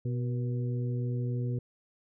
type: harmonic tone with a mistuned harmonic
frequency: 123.47 Hz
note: B2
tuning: in tune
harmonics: 1 / 2 / 3 / 4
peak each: -29 / -39 / -42 / -44 dBFS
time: 0.05-1.59 s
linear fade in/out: 5 ms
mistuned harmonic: 4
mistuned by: -47 cents
effects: none